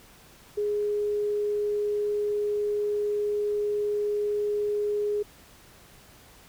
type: tone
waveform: sine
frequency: 415.3 Hz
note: G#4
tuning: in tune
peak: -24 dBFS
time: 0.57-5.23 s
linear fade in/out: 10 ms
effects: pink hiss -53 dBFS RMS until 6.48 s